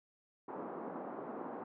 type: band-pass noise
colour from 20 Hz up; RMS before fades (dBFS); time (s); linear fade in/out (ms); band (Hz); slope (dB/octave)
pink; -44; 0.48-1.64; 5; 230 to 1100; 24
effects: none